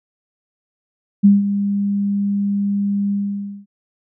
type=tone with ADSR envelope; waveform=sine; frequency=201.1 Hz; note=G3; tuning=44 cents sharp; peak=-5 dBFS; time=1.23-3.66 s; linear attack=21 ms; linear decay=170 ms; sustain=-11 dB; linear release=550 ms; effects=none